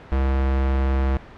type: tone with notch filter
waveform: square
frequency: 66.8 Hz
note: C2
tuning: 36 cents sharp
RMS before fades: -20 dBFS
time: 0.12-1.17 s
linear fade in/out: 0 ms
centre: 160 Hz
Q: 2
effects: pink hiss -42 dBFS RMS until 1.37 s + low-pass 2000 Hz 12 dB/octave